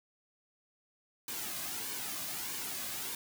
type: noise with flanger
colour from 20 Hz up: white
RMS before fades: -39 dBFS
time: 1.28-3.15 s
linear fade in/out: 2 ms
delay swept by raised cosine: 1.5 to 2.22 ms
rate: 1.6 Hz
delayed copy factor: -0.6
effects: none